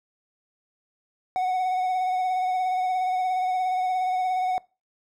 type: tone with vibrato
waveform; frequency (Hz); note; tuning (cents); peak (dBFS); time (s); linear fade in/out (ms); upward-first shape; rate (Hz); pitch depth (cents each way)
triangle; 740; F#5; 0; -20; 1.36-4.58; 0; sine; 17; 24
effects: noise-tail reverb RT60 0.3 s tail -23 dB re dry